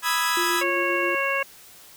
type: chord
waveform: sawtooth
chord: E major seventh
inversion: second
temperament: equal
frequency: 987.8 / 1244.5 / 1318.5 / 1661.2 Hz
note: B5 / D#6 / E6 / G#6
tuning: 0 / 0 / 0 / 0 cents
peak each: -22 / -25 / -25 / -22 dBFS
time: 0.02-0.64 s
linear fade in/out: 50 ms
type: tone with tremolo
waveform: sine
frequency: 349.2 Hz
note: F4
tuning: in tune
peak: -26 dBFS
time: 0.37-1.15 s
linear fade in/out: 2 ms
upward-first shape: square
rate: 7.6 Hz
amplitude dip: 25%
type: harmonic tone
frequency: 550 Hz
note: C#5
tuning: 14 cents flat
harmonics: 1 / 2 / 3 / 4 / 5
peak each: -28 / -28 / -28 / -28 / -28 dBFS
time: 0.61-1.43 s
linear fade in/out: 5 ms
effects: white hiss -48 dBFS RMS until 1.96 s